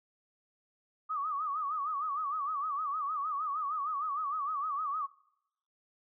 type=tone with vibrato; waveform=sine; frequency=1190 Hz; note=D6; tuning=22 cents sharp; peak=-31 dBFS; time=1.09-5.07 s; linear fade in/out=20 ms; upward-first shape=sine; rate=6.5 Hz; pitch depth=130 cents each way; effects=noise-tail reverb RT60 0.8 s tail -22 dB re dry